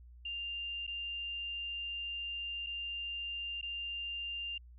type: tone with dropouts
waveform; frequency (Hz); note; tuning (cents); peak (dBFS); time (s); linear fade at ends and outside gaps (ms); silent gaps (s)
sine; 2794; F7; 0; -37; 0.25-4.58; 5; 0.867-0.876 / 2.664-2.668 / 3.613-3.627
effects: added 60 Hz sine -52 dBFS peak until 4.78 s